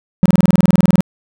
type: tone bursts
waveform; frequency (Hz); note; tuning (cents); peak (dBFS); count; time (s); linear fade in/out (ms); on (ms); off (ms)
triangle; 183.1; F#3; -18; -3; 16; 0.23-1.006; 0; 26; 24
effects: none